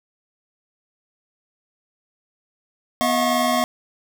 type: tone cluster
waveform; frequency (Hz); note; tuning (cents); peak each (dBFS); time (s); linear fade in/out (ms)
square; 246.2 / 638 / 716 / 1093; B3 / D#5 / F5 / C#6; -5 / +43 / +43 / -25; -24; 3.01-3.64; 0
effects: none